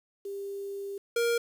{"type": "tone pair in turn", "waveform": ["sine", "square"], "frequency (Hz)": [397.6, 469.2], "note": ["G4", "A#4"], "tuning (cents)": [25, 11], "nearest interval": "minor third", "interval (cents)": 286, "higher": "second", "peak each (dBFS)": [-34, -25], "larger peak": "second", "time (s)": [[0.25, 0.98], [1.16, 1.38]], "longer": "first", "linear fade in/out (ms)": 5, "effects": ["9-bit"]}